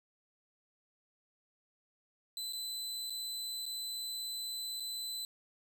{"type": "tone with dropouts", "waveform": "sawtooth", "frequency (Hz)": 4021, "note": "B7", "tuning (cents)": 30, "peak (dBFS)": -35, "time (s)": [2.37, 5.25], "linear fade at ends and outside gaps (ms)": 1, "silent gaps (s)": [[2.525, 2.532], [3.098, 3.104], [3.656, 3.663], [4.799, 4.804]], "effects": []}